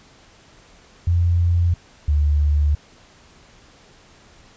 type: tone pair in turn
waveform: sine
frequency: 86.4 / 73.63 Hz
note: F2 / D2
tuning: -18 / +5 cents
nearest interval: minor third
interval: 277 cents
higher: first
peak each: -14 dBFS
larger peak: neither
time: 1.07-1.74 / 2.08-2.75 s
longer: neither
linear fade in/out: 5 ms
effects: pink hiss -50 dBFS RMS until 4.56 s + resampled to 16000 Hz